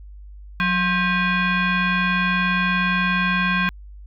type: tone with frequency modulation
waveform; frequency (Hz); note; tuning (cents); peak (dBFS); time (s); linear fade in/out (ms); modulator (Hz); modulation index
sine; 701; F5; +6; -17; 0.6-3.69; 0; 883; 2.3
effects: added 50 Hz sine -37 dBFS peak until 4.06 s